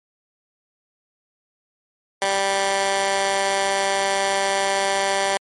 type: tone with high-pass filter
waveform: 15% pulse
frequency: 196 Hz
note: G3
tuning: in tune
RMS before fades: -21 dBFS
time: 2.22-5.37 s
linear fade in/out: 0 ms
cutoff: 720 Hz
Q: 0.92
effects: MP3 48 kbps